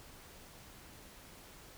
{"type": "silence", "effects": ["pink hiss -55 dBFS RMS until 1.77 s"]}